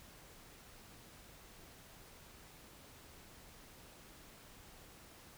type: silence
effects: pink hiss -58 dBFS RMS until 5.37 s